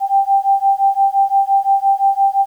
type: beating tone pair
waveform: sine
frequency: 784 / 789.8 Hz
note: G5 / G5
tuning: 0 / +13 cents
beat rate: 5.8 Hz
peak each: -14 dBFS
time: 0-2.46 s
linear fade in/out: 50 ms
effects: 8-bit